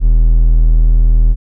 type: tone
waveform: triangle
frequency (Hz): 40.43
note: E1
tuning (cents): -33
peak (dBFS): -3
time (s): 0-1.36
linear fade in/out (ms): 50
effects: none